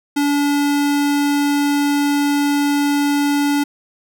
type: tone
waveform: square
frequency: 287.5 Hz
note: D4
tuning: 37 cents flat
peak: -15 dBFS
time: 0.16-3.64 s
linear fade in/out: 10 ms
effects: none